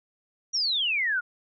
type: exponential sweep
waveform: sine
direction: down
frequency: 5860 to 1392 Hz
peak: -23 dBFS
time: 0.53-1.21 s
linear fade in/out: 20 ms
effects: none